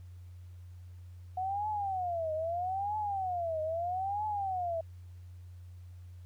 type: tone with vibrato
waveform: sine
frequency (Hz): 730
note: F#5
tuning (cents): -24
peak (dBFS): -31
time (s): 1.37-4.81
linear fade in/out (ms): 5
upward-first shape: triangle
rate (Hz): 0.78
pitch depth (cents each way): 290
effects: added 89 Hz sine -46 dBFS peak until 6.25 s + pink hiss -70 dBFS RMS until 6.25 s